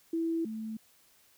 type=tone pair in turn; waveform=sine; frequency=329.6 / 220 Hz; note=E4 / A3; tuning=0 / 0 cents; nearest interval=perfect fifth; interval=700 cents; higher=first; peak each=-28 / -35 dBFS; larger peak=first; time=0.13-0.45 / 0.45-0.77 s; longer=neither; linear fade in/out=5 ms; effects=white hiss -64 dBFS RMS until 1.37 s